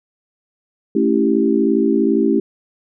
sine chord, A dominant seventh, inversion none, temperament equal, 220 / 277.2 / 329.6 / 392 Hz, A3 / C#4 / E4 / G4, 0 / 0 / 0 / 0 cents, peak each -18 dBFS, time 0.95-2.4 s, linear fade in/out 5 ms, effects none

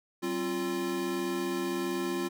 square tone cluster, 190.7 / 266.1 / 347.4 Hz, G3 / C4 / F4, -47 / +29 / -9 cents, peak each -39 / -37 / -32 dBFS, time 0.22-2.29 s, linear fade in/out 20 ms, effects none

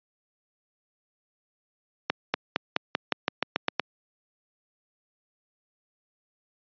accelerating click train, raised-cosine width 0.3 ms, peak -6 dBFS, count 11, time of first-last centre 2.1-3.797 s, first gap 240 ms, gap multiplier 0.92, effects high-pass 200 Hz 12 dB/octave + resampled to 11025 Hz

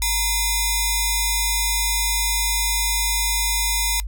5% pulse ring-modulated tone, 1500 Hz, F#6, 23 cents sharp, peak -5 dBFS, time 0.02-4 s, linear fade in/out 0 ms, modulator 570 Hz, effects noise-tail reverb RT60 0.1 s tail -21 dB re dry + added 50 Hz sine -25 dBFS peak until 4.07 s

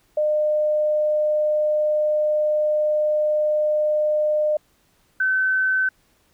sine tone pair in turn, 606 / 1527 Hz, D#5 / G6, -46 / -46 cents, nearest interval octave + major third, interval 1600 cents, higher second, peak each -17 dBFS, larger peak neither, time 0.17-4.57 / 5.2-5.89 s, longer first, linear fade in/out 5 ms, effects pink hiss -62 dBFS RMS until 6.33 s

